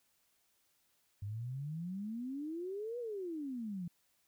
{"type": "exponential two-way sweep", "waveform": "sine", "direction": "up then down", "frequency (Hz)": [98, 493.9, 167.2], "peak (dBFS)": -38, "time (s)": [1.22, 3.88], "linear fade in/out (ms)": 5, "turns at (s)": 2.99, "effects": ["white hiss -75 dBFS RMS until 4.27 s"]}